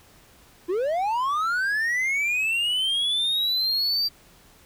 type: linear sweep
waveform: triangle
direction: up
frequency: 329.6 to 4705 Hz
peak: -20 dBFS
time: 0.68-4.09 s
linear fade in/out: 20 ms
effects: pink hiss -54 dBFS RMS until 4.65 s